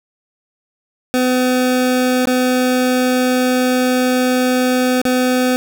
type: tone with dropouts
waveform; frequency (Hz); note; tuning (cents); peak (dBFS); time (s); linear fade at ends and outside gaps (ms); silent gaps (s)
25% pulse; 253; B3; +42; -9; 1.14-5.56; 0; 2.255-2.272 / 5.016-5.053
effects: none